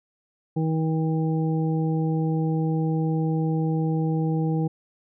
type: harmonic tone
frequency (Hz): 159.5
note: D#3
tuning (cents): +43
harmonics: 1 / 2 / 3 / 5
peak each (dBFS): -22 / -28 / -32 / -36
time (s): 0.56-4.68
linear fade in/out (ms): 10
effects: none